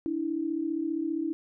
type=tone pair together; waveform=sine; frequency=292.2 / 327.3 Hz; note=D4 / E4; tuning=-9 / -12 cents; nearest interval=major second; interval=197 cents; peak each=-32 / -29 dBFS; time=0.06-1.33 s; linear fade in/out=0 ms; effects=none